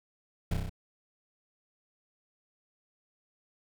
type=noise with echo; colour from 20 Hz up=brown; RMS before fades=-26 dBFS; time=0.51-0.54 s; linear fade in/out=5 ms; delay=31 ms; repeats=5; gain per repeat=-2 dB; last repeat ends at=0.695 s; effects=none